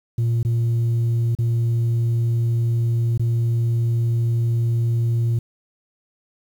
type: tone with dropouts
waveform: sine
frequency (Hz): 116.54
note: A#2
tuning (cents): 0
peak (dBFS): -14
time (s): 0.18-5.39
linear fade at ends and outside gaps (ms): 5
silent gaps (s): 0.43-0.449 / 1.351-1.387 / 3.177-3.195
effects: tanh soft clip ceiling -16 dBFS + 8-bit